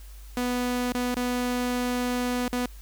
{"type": "tone with dropouts", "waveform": "sawtooth", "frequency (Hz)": 246.9, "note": "B3", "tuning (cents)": 0, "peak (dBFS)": -21, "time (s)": [0.37, 2.66], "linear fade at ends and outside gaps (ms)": 2, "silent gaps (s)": [[0.923, 0.947], [1.144, 1.166], [2.48, 2.528]], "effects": ["added 50 Hz sine -41 dBFS peak until 2.81 s", "white hiss -54 dBFS RMS until 2.81 s"]}